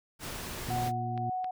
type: noise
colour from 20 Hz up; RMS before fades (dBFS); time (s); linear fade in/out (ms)
pink; -39; 0.19-0.92; 50
type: harmonic tone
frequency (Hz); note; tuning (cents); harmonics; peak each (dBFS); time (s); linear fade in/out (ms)
118.7; A#2; +32; 1 / 2 / 3; -34 / -40 / -44; 0.68-1.3; 5
type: tone with tremolo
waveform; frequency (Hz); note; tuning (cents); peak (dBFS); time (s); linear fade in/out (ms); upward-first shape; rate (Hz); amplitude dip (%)
sine; 740; F#5; 0; -30; 0.7-1.51; 5; sine; 1.9; 40
type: clicks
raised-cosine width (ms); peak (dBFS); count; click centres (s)
0.3; -29; 4; 0.785 / 0.876 / 1.177 / 1.444
effects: none